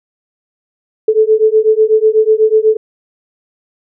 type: beating tone pair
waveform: sine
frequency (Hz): 431.9 / 440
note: A4 / A4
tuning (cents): -32 / 0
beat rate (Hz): 8.1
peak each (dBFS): -10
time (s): 1.08-2.77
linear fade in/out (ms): 5
effects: none